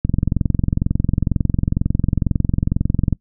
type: click train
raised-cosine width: 5 ms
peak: -4 dBFS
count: 69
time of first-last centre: 0.05-3.127 s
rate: 22.1 Hz
effects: noise-tail reverb RT60 0.1 s tail -23 dB re dry